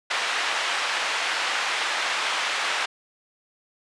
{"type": "band-pass noise", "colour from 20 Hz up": "white", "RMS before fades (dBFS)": -26, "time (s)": [0.1, 2.86], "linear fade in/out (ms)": 10, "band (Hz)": [780, 2700], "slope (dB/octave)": 12, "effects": ["resampled to 22050 Hz"]}